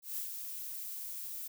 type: noise with ADSR envelope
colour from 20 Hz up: violet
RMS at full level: -37 dBFS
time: 0.02-1.48 s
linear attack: 150 ms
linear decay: 100 ms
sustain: -5 dB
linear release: 10 ms
effects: none